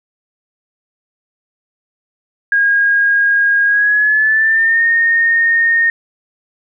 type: tone with pitch glide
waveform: sine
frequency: 1631 to 1841.3 Hz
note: G#6 to A#6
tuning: -32 to -22 cents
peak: -9 dBFS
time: 2.52-5.9 s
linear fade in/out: 2 ms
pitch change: +210 cents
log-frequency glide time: 3.65-4.83 s
effects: none